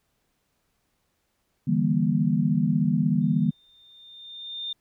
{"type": "chord", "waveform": "sine", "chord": "E half-diminished seventh", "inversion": "third", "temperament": "just", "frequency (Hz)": [148.33, 164.81, 197.78, 237.3], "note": ["D3", "E3", "G3", "Bb3"], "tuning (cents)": [18, 0, 16, 31], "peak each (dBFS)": [-26, -25, -25, -25], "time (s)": [1.67, 3.51], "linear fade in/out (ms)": 10}
{"type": "tone with exponential growth", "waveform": "sine", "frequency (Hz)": 3618, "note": "A7", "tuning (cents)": 48, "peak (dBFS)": -28, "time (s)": [3.21, 4.73], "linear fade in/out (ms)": 5, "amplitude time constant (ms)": 330}
{"effects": ["pink hiss -73 dBFS RMS until 4.8 s"]}